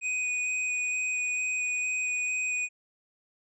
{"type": "tone with vibrato", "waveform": "square", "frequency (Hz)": 2489, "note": "D#7", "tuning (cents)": 0, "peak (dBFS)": -28, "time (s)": [0.01, 2.69], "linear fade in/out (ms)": 50, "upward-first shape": "square", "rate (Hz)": 2.2, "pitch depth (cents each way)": 8, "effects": ["resampled to 22050 Hz"]}